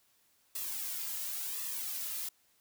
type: noise with flanger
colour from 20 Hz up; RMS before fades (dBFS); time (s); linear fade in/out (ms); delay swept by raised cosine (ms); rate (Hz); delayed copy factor
blue; -38; 0.55-2.29; 5; 1.3 to 2.7; 0.93; -0.75
effects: white hiss -70 dBFS RMS until 2.6 s